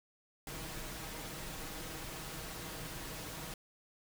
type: noise with comb filter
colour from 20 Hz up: pink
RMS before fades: -44 dBFS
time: 0.47-3.54 s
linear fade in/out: 2 ms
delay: 6.3 ms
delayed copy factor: +0.5
effects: none